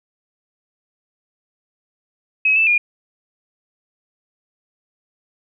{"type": "tone with pitch steps", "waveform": "sine", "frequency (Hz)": [2553, 2640, 2425], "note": ["D#7", "E7", "D#7"], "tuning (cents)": [44, 2, -45], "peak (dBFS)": -12, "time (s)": [2.45, 2.78], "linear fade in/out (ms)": 5, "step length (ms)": 110, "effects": []}